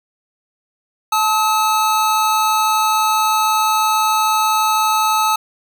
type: tone pair together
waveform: square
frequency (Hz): 871.9 / 1280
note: A5 / D#6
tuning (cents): -16 / +49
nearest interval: perfect fifth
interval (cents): 665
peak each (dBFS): -17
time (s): 1.12-5.36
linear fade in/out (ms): 5
effects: none